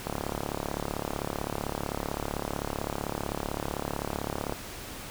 click train, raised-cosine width 1 ms, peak -16 dBFS, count 160, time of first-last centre 0.07-4.524 s, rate 35.7 Hz, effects pink hiss -41 dBFS RMS until 5.1 s

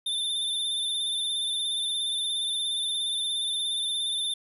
square tone with vibrato, 3564 Hz, A7, 22 cents sharp, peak -27 dBFS, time 0.06-4.34 s, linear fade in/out 5 ms, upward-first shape sine, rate 17 Hz, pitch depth 38 cents each way, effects resampled to 32000 Hz + 11-bit

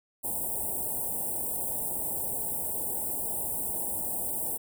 white band-stop noise, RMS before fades -32 dBFS, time 0.23-4.58 s, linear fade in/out 20 ms, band 930 to 8000 Hz, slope 96 dB/octave, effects none

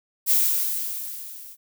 violet noise with level ramp, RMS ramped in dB -17 to -43 dBFS, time 0.26-1.57 s, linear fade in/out 50 ms, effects none

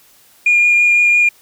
sine tone with vibrato, 2421 Hz, D#7, 48 cents flat, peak -7 dBFS, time 0.46-1.29 s, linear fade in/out 5 ms, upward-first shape triangle, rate 5.9 Hz, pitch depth 12 cents each way, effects tanh soft clip ceiling -5 dBFS + white hiss -49 dBFS RMS until 1.41 s

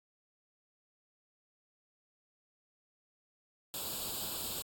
white noise with comb filter, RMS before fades -39 dBFS, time 3.74-4.62 s, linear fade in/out 0 ms, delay 0.25 ms, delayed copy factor +0.8, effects AAC 64 kbps

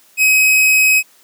45% pulse tone, 2538 Hz, D#7, 34 cents sharp, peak -9 dBFS, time 0.17-1.03 s, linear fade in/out 50 ms, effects white hiss -50 dBFS RMS until 1.23 s + high-pass 200 Hz 12 dB/octave

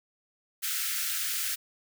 white high-pass noise, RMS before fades -31 dBFS, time 0.62-1.56 s, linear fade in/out 20 ms, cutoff 1300 Hz, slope 96 dB/octave, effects none

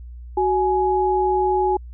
sine tone pair together, 372.5 / 838.2 Hz, F#4 / G#5, +12 / +16 cents, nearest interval octave + major second, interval 1404 cents, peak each -19 dBFS, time 0.37-1.77 s, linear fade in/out 5 ms, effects added 60 Hz sine -34 dBFS peak until 1.93 s

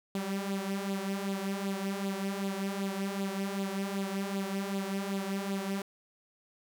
sawtooth tone with flanger, 196 Hz, G3, in tune, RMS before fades -34 dBFS, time 0.15-5.82 s, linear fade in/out 2 ms, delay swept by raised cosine 0.25 to 4.75 ms, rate 2.6 Hz, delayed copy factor +0.6, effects none

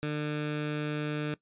15% pulse tone with notch filter, 150 Hz, D3, 37 cents sharp, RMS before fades -32 dBFS, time 0.03-1.34 s, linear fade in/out 0 ms, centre 710 Hz, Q 2, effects noise-tail reverb RT60 0.1 s tail -19 dB re dry + resampled to 8000 Hz

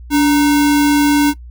sine tone with sample-and-hold, 289.7 Hz, D4, 24 cents flat, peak -8 dBFS, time 0.1-1.34 s, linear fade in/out 50 ms, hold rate 1225 Hz, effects noise-tail reverb RT60 0.1 s tail -20 dB re dry + added 60 Hz sine -31 dBFS peak until 1.5 s

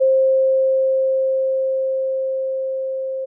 sine tone with level ramp, 529 Hz, C5, 19 cents sharp, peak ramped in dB -11 to -22 dBFS, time 0-3.26 s, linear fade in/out 20 ms, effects none

